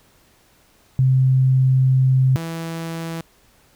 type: tone pair in turn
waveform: sine / sawtooth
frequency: 130.81 / 164.81 Hz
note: C3 / E3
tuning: 0 / 0 cents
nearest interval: major third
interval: 400 cents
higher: second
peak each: -12 / -22 dBFS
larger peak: first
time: 0.99-2.36 / 2.36-3.21 s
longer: first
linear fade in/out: 0 ms
effects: pink hiss -56 dBFS RMS until 3.75 s